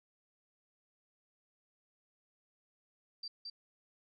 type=tone with echo; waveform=sine; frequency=4683 Hz; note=D8; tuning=6 cents flat; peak=-40 dBFS; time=3.23-3.28 s; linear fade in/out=5 ms; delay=220 ms; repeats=1; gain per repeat=-2 dB; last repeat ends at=3.5 s; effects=none